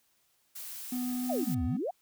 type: noise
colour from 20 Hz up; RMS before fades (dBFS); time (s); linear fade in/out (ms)
blue; -42; 0.55-1.55; 10
type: tone with pitch glide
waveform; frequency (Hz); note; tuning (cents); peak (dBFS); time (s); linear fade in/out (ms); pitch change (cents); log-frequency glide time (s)
triangle; 248.8 to 250.5; B3 to B3; +13 to +25; -29; 0.92-1.77; 5; +12; 1.18-1.26
type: exponential two-way sweep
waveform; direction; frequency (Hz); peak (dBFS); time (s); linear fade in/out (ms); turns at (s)
sine; down then up; 794 to 70.2 to 794; -30; 1.29-1.91; 10; 1.64
effects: white hiss -71 dBFS RMS until 2.01 s